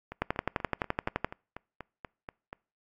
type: two click trains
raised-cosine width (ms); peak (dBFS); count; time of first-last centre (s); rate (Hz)
0.5; -12 / -24; 13 / 11; 0.22-1.246 / 0.12-2.53; 11.7 / 4.15
effects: noise-tail reverb RT60 0.4 s tail -26 dB re dry + AAC 64 kbps